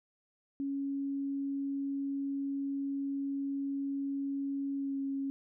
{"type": "tone with pitch glide", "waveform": "sine", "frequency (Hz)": [277.2, 274], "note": ["C#4", "C#4"], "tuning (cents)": [0, -20], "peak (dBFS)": -32, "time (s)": [0.6, 5.3], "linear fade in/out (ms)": 0, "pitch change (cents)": -20, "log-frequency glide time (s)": [4.76, 4.98], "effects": []}